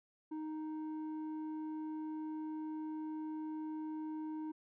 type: tone with low-pass filter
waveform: square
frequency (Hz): 311.1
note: D#4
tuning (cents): 0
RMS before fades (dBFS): -42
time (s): 0.31-4.52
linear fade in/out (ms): 10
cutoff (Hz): 650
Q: 5
effects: none